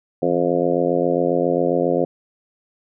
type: harmonic tone with a mistuned harmonic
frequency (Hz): 87.4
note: F2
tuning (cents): +2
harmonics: 2 / 3 / 4 / 5 / 6 / 7 / 8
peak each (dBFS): -27 / -24 / -23 / -23 / -21 / -26 / -27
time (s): 0.22-2.05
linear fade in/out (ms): 5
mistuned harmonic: 2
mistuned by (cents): -97
effects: none